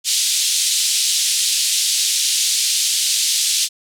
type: band-pass noise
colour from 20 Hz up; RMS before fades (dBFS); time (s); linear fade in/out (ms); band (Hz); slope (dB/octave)
pink; -18; 0.04-3.69; 50; 3400 to 10000; 24
effects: none